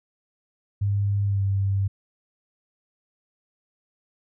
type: tone with pitch glide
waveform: sine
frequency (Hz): 100.8 to 98.16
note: G2 to G2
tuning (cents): +49 to +3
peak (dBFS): -20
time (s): 0.81-1.88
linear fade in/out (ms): 10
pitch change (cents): -46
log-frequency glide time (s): 1.25-1.42
effects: none